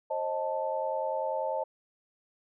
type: chord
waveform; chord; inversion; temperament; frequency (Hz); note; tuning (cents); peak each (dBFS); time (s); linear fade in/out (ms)
sine; A diminished; first; equal with one note detuned; 532.1 / 622.3 / 880; C5 / Eb5 / A5; +29 / 0 / 0; -33; 0.1-1.64; 10
effects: none